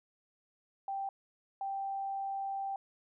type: tone bursts at uneven times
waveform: sine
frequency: 784 Hz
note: G5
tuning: in tune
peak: -34 dBFS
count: 2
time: 0.88-1.09 / 1.61-2.76 s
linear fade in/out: 2 ms
effects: none